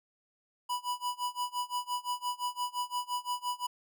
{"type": "tone with tremolo", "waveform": "square", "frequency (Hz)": 984, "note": "B5", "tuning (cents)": -7, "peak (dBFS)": -30, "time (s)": [0.69, 3.67], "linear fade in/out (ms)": 10, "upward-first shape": "sine", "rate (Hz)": 5.8, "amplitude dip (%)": 95, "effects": []}